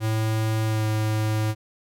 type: tone with pitch glide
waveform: square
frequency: 110 to 108.42 Hz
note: A2 to A2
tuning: 0 to -25 cents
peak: -22 dBFS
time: 0-1.55 s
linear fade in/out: 50 ms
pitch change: -25 cents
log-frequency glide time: 0.65-0.85 s
effects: none